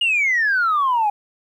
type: exponential sweep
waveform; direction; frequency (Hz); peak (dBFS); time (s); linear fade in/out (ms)
sine; down; 2896 to 809; -14; 0.01-1.1; 5
effects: tanh soft clip ceiling -12 dBFS + 9-bit